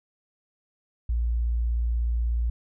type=tone; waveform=sine; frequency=58.27 Hz; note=A#1; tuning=in tune; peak=-22 dBFS; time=1.09-2.5 s; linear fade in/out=5 ms; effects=none